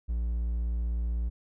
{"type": "tone", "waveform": "triangle", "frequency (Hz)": 58, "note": "A#1", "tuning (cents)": -8, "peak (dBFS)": -25, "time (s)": [0.08, 1.3], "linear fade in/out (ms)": 20, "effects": []}